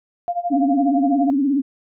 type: tone with tremolo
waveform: sine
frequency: 698.5 Hz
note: F5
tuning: in tune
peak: -17 dBFS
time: 0.28-1.3 s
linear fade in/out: 0 ms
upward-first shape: sine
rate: 12 Hz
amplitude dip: 90%
type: tone with vibrato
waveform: sine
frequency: 277.2 Hz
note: C#4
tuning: in tune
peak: -15 dBFS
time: 0.5-1.62 s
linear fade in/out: 20 ms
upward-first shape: sine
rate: 17 Hz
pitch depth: 100 cents each way
effects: none